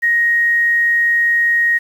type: tone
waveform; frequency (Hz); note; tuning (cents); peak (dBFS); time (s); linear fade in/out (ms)
sine; 1875; A#6; +10; -11; 0.02-1.79; 20
effects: 7-bit